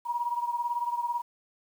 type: beating tone pair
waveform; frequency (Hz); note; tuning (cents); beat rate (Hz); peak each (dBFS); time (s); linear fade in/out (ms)
sine; 952 / 970; A#5 / B5; +36 / -31; 18; -29 / -33; 0.05-1.22; 20
effects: 9-bit